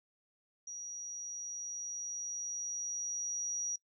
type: tone with level ramp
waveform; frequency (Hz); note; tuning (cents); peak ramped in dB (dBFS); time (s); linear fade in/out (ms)
sine; 5770; F#8; -44; -41 to -33; 0.67-3.76; 5
effects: noise-tail reverb RT60 0.1 s tail -25 dB re dry